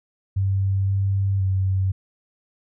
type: tone with pitch steps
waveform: sine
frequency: 97.1 / 97.9 / 95.2 Hz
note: G2 / G2 / F#2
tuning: -16 / -2 / +50 cents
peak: -18 dBFS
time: 0.36-1.92 s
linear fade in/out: 10 ms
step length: 520 ms
effects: none